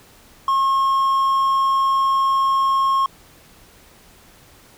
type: tone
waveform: triangle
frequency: 1080 Hz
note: C#6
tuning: 45 cents flat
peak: -13 dBFS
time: 0.48-3.06 s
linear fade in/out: 2 ms
effects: pink hiss -49 dBFS RMS until 4.77 s